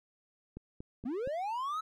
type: click train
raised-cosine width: 3 ms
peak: -30 dBFS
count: 4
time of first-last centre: 0.57-1.274 s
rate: 4.26 Hz
type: linear sweep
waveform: triangle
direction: up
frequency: 220 to 1318.5 Hz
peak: -31 dBFS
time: 1.05-1.81 s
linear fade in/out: 10 ms
effects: none